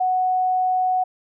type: tone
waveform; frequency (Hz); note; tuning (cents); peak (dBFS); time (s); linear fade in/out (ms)
sine; 740; F#5; 0; -17; 0-1.04; 10
effects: none